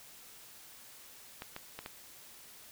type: clicks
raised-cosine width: 0.3 ms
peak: -25 dBFS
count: 4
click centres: 1.421 / 1.564 / 1.79 / 1.861 s
effects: white hiss -54 dBFS RMS until 2.71 s